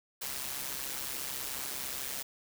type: noise with amplitude modulation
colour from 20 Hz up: white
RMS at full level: -35 dBFS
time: 0.21-2.23 s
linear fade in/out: 10 ms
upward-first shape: sine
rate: 134 Hz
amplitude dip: 65%
effects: none